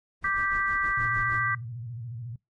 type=noise with tremolo; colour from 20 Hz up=brown; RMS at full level=-38 dBFS; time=0.21-1.43 s; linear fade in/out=50 ms; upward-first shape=sine; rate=6.4 Hz; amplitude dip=85%
type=chord; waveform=sine; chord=G major; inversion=second; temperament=just; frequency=1176 / 1568 / 1960 Hz; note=D6 / G6 / B6; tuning=+2 / 0 / -14 cents; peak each=-28 dBFS; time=0.24-1.55 s; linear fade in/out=5 ms
type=tone with vibrato; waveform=sine; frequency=117.8 Hz; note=A#2; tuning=19 cents sharp; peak=-34 dBFS; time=0.97-2.36 s; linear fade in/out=5 ms; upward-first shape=square; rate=14 Hz; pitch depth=100 cents each way
effects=noise-tail reverb RT60 0.2 s tail -24 dB re dry + MP3 48 kbps